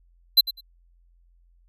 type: tone with echo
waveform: square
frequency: 4051 Hz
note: B7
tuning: 43 cents sharp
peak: -11 dBFS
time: 0.37-0.41 s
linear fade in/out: 10 ms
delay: 100 ms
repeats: 2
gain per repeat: -15 dB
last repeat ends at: 0.61 s
effects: added 43 Hz sine -56 dBFS peak until 1.68 s